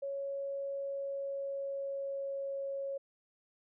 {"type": "tone with pitch glide", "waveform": "sine", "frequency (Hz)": [554.4, 550.3], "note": ["C#5", "C#5"], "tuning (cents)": [0, -13], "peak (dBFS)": -35, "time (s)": [0.02, 2.98], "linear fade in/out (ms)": 10, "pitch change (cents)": -13, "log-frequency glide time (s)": [0.76, 2.65], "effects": []}